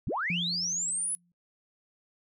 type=linear sweep; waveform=sine; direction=up; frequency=55.7 to 10350 Hz; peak=-28 dBFS; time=0.07-1.15 s; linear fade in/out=0 ms
type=tone with exponential decay; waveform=sine; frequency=174.2 Hz; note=F3; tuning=4 cents flat; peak=-28 dBFS; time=0.3-1.32 s; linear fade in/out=2 ms; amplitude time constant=220 ms
effects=noise-tail reverb RT60 0.1 s tail -24 dB re dry + tanh soft clip ceiling -18 dBFS